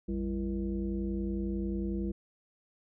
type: tone with frequency modulation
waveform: sine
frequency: 196 Hz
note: G3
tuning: in tune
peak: -30 dBFS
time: 0.08-2.12 s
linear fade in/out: 10 ms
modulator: 141 Hz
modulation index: 1.2
effects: none